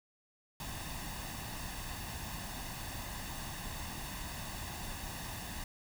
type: noise with comb filter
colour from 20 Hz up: pink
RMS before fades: -42 dBFS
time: 0.6-5.64 s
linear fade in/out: 2 ms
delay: 1.1 ms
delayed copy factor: +0.6
effects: none